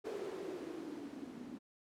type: noise with low-pass filter sweep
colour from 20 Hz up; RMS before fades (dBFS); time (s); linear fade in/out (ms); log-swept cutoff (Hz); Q
violet; -45; 0.04-1.59; 20; 420 to 240; 6.2
effects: none